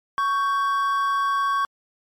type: tone pair together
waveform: triangle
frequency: 1115.3 / 1568 Hz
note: C#6 / G6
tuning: +10 / 0 cents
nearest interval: tritone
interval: 590 cents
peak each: -18 / -27 dBFS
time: 0.18-1.65 s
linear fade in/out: 0 ms
effects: MP3 96 kbps